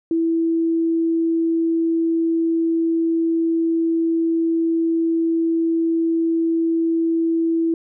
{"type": "tone", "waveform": "sine", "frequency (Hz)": 329.6, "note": "E4", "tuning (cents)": 0, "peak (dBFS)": -16, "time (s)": [0.11, 7.74], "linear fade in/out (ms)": 2, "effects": []}